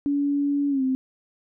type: tone with pitch glide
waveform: sine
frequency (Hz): 284.8 to 261.2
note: C#4 to C4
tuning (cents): +47 to -3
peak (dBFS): -20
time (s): 0.06-0.95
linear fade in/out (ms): 0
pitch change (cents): -150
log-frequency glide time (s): 0.69-0.83
effects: none